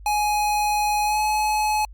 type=tone with pitch glide; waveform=square; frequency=837 to 851.1 Hz; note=G#5 to G#5; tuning=+13 to +42 cents; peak=-20 dBFS; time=0.06-1.85 s; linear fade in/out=2 ms; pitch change=+29 cents; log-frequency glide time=1.04-1.19 s; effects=added 50 Hz sine -39 dBFS peak until 1.93 s + Opus 48 kbps